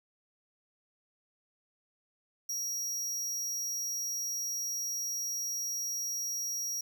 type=tone; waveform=45% pulse; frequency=5680 Hz; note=F8; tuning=28 cents sharp; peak=-33 dBFS; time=2.49-6.81 s; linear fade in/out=5 ms; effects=none